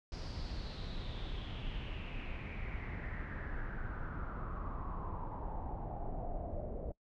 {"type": "noise with low-pass filter sweep", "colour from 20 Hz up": "brown", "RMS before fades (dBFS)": -41, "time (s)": [0.12, 6.92], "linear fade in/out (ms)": 2, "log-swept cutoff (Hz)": [5100, 570], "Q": 6, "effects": ["noise-tail reverb RT60 0.1 s tail -21 dB re dry"]}